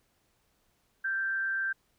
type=tone with frequency modulation; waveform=sine; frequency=1568 Hz; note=G6; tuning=in tune; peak=-28 dBFS; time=1.04-1.73 s; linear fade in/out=10 ms; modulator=186 Hz; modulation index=0.24; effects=pink hiss -72 dBFS RMS until 1.98 s